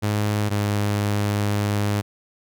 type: tone pair in turn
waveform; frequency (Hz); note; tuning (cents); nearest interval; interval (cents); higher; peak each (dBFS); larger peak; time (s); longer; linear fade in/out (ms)
sawtooth; 104.6 / 102.98; G#2 / G#2; +13 / -14; unison; 27; first; -16; neither; 0.02-0.5 / 0.5-2.02; second; 20
effects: none